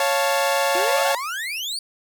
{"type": "chord", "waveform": "sawtooth", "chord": "Db augmented", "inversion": "none", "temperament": "equal", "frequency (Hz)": [554.4, 698.5, 880], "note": ["Db5", "F5", "A5"], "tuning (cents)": [0, 0, 0], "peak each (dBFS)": [-17, -21, -20], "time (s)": [0, 1.15], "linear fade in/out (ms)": 2}
{"type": "exponential sweep", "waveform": "35% pulse", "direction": "up", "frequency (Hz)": [336.2, 4690], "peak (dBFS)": -24, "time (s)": [0.75, 1.79], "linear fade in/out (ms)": 2}
{"effects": []}